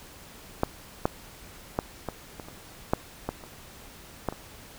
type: clicks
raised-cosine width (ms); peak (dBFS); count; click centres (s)
1; -8 / -8 / -10 / -16 / -24 / -28 / -7 / -14 / -28 / -12 / -23; 11; 0.634 / 1.055 / 1.789 / 2.087 / 2.398 / 2.485 / 2.935 / 3.29 / 3.438 / 4.287 / 4.325
effects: pink hiss -48 dBFS RMS until 4.78 s